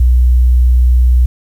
sine tone, 61.7 Hz, B1, 1 cent flat, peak -5 dBFS, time 0-1.26 s, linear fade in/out 5 ms, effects 7-bit

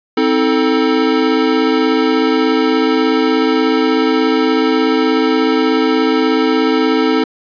square chord, A diminished, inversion first, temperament equal with one note detuned, 261.6 / 318.2 / 440 Hz, C4 / Eb4 / A4, 0 / +39 / 0 cents, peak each -16 dBFS, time 0.17-7.24 s, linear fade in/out 5 ms, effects resampled to 11025 Hz + 7-bit

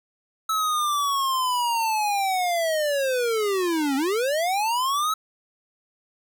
square linear two-way sweep, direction down then up, 1305 to 262.6 to 1305 Hz, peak -22 dBFS, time 0.49-5.14 s, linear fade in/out 5 ms, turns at 3.96 s, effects none

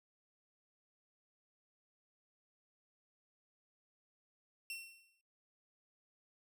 sawtooth tone with exponential decay, 2712 Hz, E7, 49 cents sharp, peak -37 dBFS, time 4.7-5.21 s, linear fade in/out 1 ms, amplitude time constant 110 ms, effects noise-tail reverb RT60 0.3 s tail -17 dB re dry

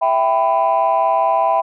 sine chord, E minor, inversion none, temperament equal with one note detuned, 659.3 / 784 / 998.1 Hz, E5 / G5 / B5, 0 / 0 / +18 cents, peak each -16 dBFS, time 0.01-1.62 s, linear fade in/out 20 ms, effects tanh soft clip ceiling -7 dBFS

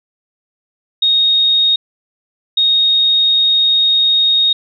sine tone pair in turn, 3729 / 3729 Hz, A#7 / A#7, 0 / 0 cents, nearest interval unison, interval 0 cents, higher neither, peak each -9 / -9 dBFS, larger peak neither, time 1.02-1.76 / 2.57-4.53 s, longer second, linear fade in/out 5 ms, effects none

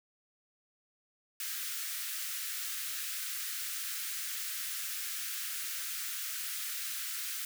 white high-pass noise, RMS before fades -38 dBFS, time 1.4-7.45 s, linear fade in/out 2 ms, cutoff 1300 Hz, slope 48 dB/octave, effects none

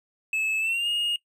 triangle tone with pitch glide, 2602 to 2854 Hz, E7 to F7, -23 to +37 cents, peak -22 dBFS, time 0.33-1.16 s, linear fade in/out 2 ms, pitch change +160 cents, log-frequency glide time 0.59-0.88 s, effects noise-tail reverb RT60 0.1 s tail -19 dB re dry

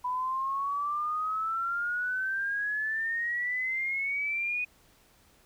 sine exponential sweep, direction up, 987.8 to 2489 Hz, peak -28 dBFS, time 0.04-4.65 s, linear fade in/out 10 ms, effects pink hiss -62 dBFS RMS until 5.45 s

